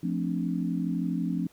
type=chord; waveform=sine; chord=D minor seventh; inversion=first; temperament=equal; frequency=174.61 / 220 / 261.6 / 293.7 Hz; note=F3 / A3 / C4 / D4; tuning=0 / 0 / 0 / 0 cents; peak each=-29 / -34 / -32 / -34 dBFS; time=0.03-1.47 s; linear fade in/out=5 ms; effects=pink hiss -60 dBFS RMS until 1.52 s